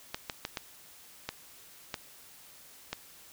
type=clicks; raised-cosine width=0.2 ms; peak=-16 dBFS; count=7; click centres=0.145 / 0.298 / 0.451 / 0.572 / 1.29 / 1.942 / 2.93 s; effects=white hiss -54 dBFS RMS until 3.32 s